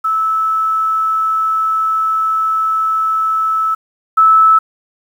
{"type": "tone pair in turn", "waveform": "sine", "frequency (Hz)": [1307, 1307], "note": ["E6", "E6"], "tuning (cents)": [-15, -15], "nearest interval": "unison", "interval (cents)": 0, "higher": "neither", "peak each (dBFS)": [-12, -5], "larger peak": "second", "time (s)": [[0.04, 3.75], [4.17, 4.59]], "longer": "first", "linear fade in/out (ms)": 10, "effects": ["7-bit"]}